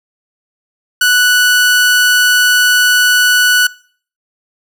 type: tone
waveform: sawtooth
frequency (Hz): 1480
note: F#6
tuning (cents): 0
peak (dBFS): -4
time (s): 1.01-3.67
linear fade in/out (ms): 5
effects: noise-tail reverb RT60 0.5 s tail -22 dB re dry